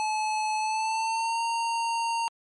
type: tone with pitch glide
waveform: square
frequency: 861 to 922.8 Hz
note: A5 to A#5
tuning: -38 to -18 cents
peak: -26 dBFS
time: 0-2.28 s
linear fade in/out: 0 ms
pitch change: +120 cents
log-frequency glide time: 0.57-1.42 s
effects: low-pass 11000 Hz 12 dB/octave + MP3 48 kbps